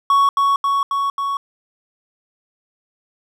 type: tone with echo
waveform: triangle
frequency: 1114 Hz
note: C#6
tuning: 8 cents sharp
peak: -9 dBFS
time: 0.1-0.29 s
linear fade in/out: 2 ms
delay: 270 ms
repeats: 4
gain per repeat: -2 dB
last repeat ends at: 1.37 s
effects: none